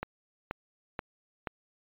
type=click train; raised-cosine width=0.5 ms; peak=-18 dBFS; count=4; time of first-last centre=0.03-1.472 s; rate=2.08 Hz; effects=resampled to 8000 Hz